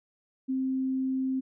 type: tone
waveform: sine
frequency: 262.6 Hz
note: C4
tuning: 6 cents sharp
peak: -26 dBFS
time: 0.48-1.41 s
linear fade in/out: 20 ms
effects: none